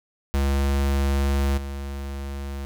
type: tone with level steps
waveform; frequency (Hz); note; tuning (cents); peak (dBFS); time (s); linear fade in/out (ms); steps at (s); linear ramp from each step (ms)
square; 69.3; C#2; 0; -20 / -30; 0.34-2.65; 0; 1.57; 10
effects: none